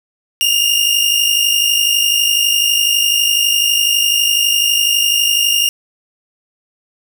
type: tone pair together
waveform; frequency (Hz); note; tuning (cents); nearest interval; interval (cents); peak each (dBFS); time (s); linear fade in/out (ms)
sawtooth; 2794 / 2846; F7 / F7; 0 / +32; unison; 32; -11; 0.41-5.69; 0
effects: none